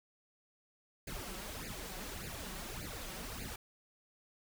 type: noise with flanger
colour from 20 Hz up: pink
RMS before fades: -44 dBFS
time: 1.07-3.56 s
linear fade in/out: 5 ms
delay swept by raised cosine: 0.43 to 5.43 ms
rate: 1.7 Hz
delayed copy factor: +0.85
effects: none